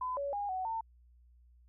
sine tone with pitch steps, 1011 / 564 / 815 / 747 / 901 Hz, B5 / C#5 / G#5 / F#5 / A5, +40 / +30 / -33 / +16 / +41 cents, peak -33 dBFS, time 0.01-0.81 s, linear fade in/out 5 ms, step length 160 ms, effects added 60 Hz sine -59 dBFS peak until 1.68 s

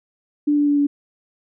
sine tone with pitch steps, 293.7 / 291.3 / 289 / 286.7 Hz, D4 / D4 / D4 / D4, 0 / -14 / -28 / -42 cents, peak -14 dBFS, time 0.47-0.87 s, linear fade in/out 10 ms, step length 100 ms, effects none

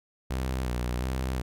sawtooth tone with vibrato, 62.8 Hz, B1, 30 cents sharp, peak -24 dBFS, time 0.3-1.42 s, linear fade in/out 10 ms, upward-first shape square, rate 1.4 Hz, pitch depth 48 cents each way, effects none

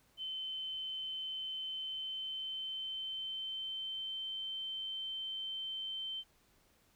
sine tone with pitch glide, 3069 to 3099 Hz, G7 to G7, -37 to -21 cents, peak -38 dBFS, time 0.17-6.24 s, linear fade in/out 50 ms, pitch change +16 cents, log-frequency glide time 1.61-4.27 s, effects pink hiss -70 dBFS RMS until 6.95 s

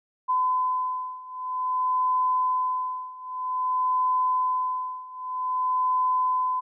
sine beating tone pair, 1014 / 1014.52 Hz, B5 / B5, +45 / +46 cents, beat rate 0.52 Hz, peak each -27 / -25 dBFS, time 0.28-6.61 s, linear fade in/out 20 ms, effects none

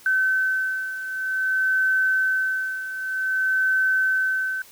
sine beating tone pair, 1530 / 1530.53 Hz, G6 / G6, -42 / -42 cents, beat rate 0.53 Hz, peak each -26 / -21 dBFS, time 0.06-4.62 s, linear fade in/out 2 ms, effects white hiss -49 dBFS RMS until 4.71 s

